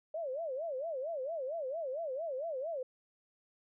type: tone with vibrato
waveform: sine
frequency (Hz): 587.3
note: D5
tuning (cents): 0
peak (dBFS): -35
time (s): 0.14-2.83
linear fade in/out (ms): 5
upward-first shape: sine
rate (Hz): 4.4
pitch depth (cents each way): 250
effects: none